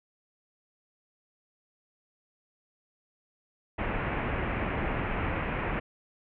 pink low-pass noise, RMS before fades -31 dBFS, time 3.78-5.8 s, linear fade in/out 10 ms, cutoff 2600 Hz, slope 48 dB/octave, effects none

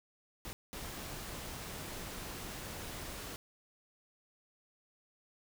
pink noise bursts at uneven times, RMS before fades -44 dBFS, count 2, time 0.45-0.53 / 0.73-3.36 s, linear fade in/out 0 ms, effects none

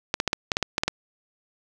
clicks, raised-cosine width 0.2 ms, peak -5 dBFS, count 10, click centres 0.141 / 0.201 / 0.277 / 0.331 / 0.518 / 0.569 / 0.627 / 0.781 / 0.835 / 0.88 s, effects none

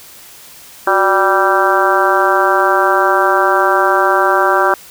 harmonic tone with a mistuned harmonic, 194.7 Hz, G3, 12 cents flat, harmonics 2 / 3 / 4 / 5 / 6 / 7 / 8, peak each -17 / -17 / -17 / -17 / -17 / -17 / -17 dBFS, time 0.87-4.74 s, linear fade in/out 2 ms, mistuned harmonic 2, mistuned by -93 cents, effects white hiss -38 dBFS RMS until 4.9 s

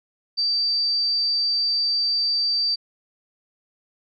sine tone, 4651 Hz, D8, 18 cents flat, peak -19 dBFS, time 0.37-2.76 s, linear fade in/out 20 ms, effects none

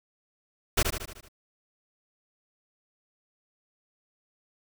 pink noise with echo, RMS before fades -22 dBFS, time 0.77-0.83 s, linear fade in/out 10 ms, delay 76 ms, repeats 6, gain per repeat -5 dB, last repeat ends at 1.286 s, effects none

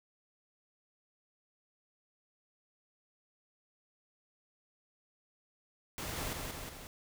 pink noise with echo, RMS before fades -40 dBFS, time 5.98-6.33 s, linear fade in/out 0 ms, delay 180 ms, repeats 3, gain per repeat -3 dB, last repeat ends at 6.87 s, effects none

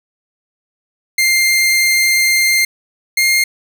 sawtooth tone pair in turn, 2103 / 2121 Hz, C7 / C7, +8 / +23 cents, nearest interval unison, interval 15 cents, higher second, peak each -7 dBFS, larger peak neither, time 1.18-2.65 / 3.17-3.44 s, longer first, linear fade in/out 5 ms, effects none

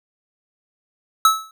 square tone with exponential decay, 1300 Hz, E6, 24 cents flat, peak -8 dBFS, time 1.25-1.51 s, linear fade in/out 2 ms, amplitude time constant 56 ms, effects none

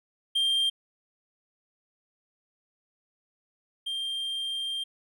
triangle tone pair in turn, 3183 / 3183 Hz, G7 / G7, +26 / +26 cents, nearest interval unison, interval 0 cents, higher neither, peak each -21 / -28 dBFS, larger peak first, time 0.35-0.7 / 3.86-4.84 s, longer second, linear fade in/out 10 ms, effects none

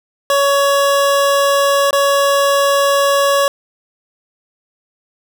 25% pulse tone with dropouts, 560 Hz, C#5, 18 cents sharp, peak -7 dBFS, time 0.3-3.48 s, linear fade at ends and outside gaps 1 ms, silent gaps 1.908-1.929 s, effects 8-bit

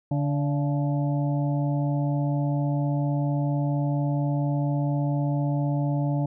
harmonic tone with a mistuned harmonic, 144.3 Hz, D3, 30 cents flat, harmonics 1 / 2 / 4 / 5 / 6, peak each -23 / -29 / -35 / -37 / -39 dBFS, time 0.11-6.26 s, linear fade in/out 5 ms, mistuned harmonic 5, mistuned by -71 cents, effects none

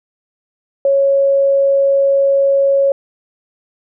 sine tone, 552 Hz, C#5, 7 cents flat, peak -9 dBFS, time 0.85-2.92 s, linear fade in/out 2 ms, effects none

